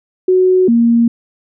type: tone pair in turn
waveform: sine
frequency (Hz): 370 / 233.5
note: F#4 / A#3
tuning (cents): 0 / +3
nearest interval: minor sixth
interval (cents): 797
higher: first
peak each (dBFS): -7 / -7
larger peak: neither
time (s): 0.28-0.68 / 0.68-1.08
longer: neither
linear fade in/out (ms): 5
effects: none